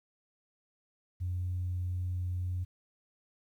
sine tone, 90.2 Hz, F#2, 44 cents flat, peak -30 dBFS, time 1.2-2.65 s, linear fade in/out 20 ms, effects tanh soft clip ceiling -27 dBFS + 11-bit

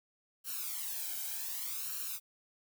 blue noise with flanger, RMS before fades -39 dBFS, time 0.44-2.2 s, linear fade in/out 50 ms, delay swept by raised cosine 0.71 to 1.31 ms, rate 0.66 Hz, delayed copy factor +1, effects none

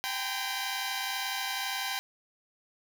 10% pulse tone cluster, 779 / 811 / 925 / 1018 Hz, G5 / G#5 / A#5 / C6, -11 / -41 / -14 / -48 cents, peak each -26 / -32 / -33 / -28 dBFS, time 0.04-1.99 s, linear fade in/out 0 ms, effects none

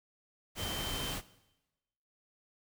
sine tone in noise, 3107 Hz, G7, 16 cents flat, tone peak -40 dBFS, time 0.56-1.16 s, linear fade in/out 50 ms, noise pink, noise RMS -38 dBFS, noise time 0.55-1.22 s, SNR -5 dB, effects noise-tail reverb RT60 1.0 s tail -18 dB re dry

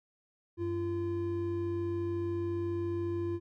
triangle tone pair together, 96.19 / 342.8 Hz, G2 / F4, -32 / -32 cents, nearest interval octave + minor seventh, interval 2200 cents, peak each -35 / -30 dBFS, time 0.57-3.4 s, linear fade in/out 50 ms, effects none

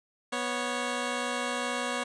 10% pulse tone pair together, 245.4 / 553 Hz, B3 / C#5, -11 / -4 cents, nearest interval octave + major second, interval 1407 cents, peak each -24 dBFS, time 0.32-2.04 s, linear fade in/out 10 ms, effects resampled to 22050 Hz

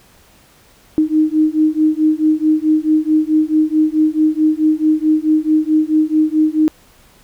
sine beating tone pair, 308.1 / 312.7 Hz, D#4 / D#4, -17 / +9 cents, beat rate 4.6 Hz, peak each -14 dBFS, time 0.98-6.68 s, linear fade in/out 0 ms, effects pink hiss -49 dBFS RMS until 7.23 s

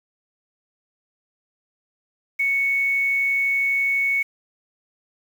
sine tone with quantisation, 2217 Hz, C#7, in tune, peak -18 dBFS, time 2.39-4.23 s, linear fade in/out 10 ms, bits 7, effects none

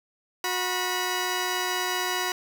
10% pulse tone pair together, 364.2 / 972.9 Hz, F#4 / B5, -27 / -26 cents, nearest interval octave + perfect fourth, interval 1701 cents, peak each -20 dBFS, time 0.44-2.32 s, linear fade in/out 2 ms, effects none

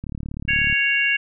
click train, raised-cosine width 5 ms, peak -18 dBFS, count 26, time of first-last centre 0.04-0.727 s, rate 36.4 Hz
harmonic tone, 554.4 Hz, C#5, in tune, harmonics 3 / 4 / 5, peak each -22 / -22 / -20 dBFS, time 0.48-1.17 s, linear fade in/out 10 ms
effects none

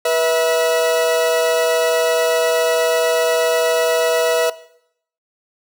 40% pulse tone pair together, 486.2 / 651 Hz, B4 / E5, -27 / -22 cents, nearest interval perfect fourth, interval 505 cents, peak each -17 dBFS, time 0.05-4.5 s, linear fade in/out 5 ms, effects noise-tail reverb RT60 0.7 s tail -17 dB re dry

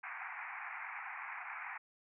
white band-pass noise, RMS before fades -45 dBFS, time 0.03-1.78 s, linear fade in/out 10 ms, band 740 to 2400 Hz, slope 96 dB/octave, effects none

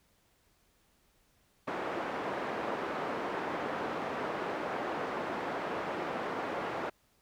pink band-pass noise, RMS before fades -36 dBFS, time 1.67-6.9 s, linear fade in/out 10 ms, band 340 to 1400 Hz, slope 12 dB/octave, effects pink hiss -70 dBFS RMS until 7.21 s

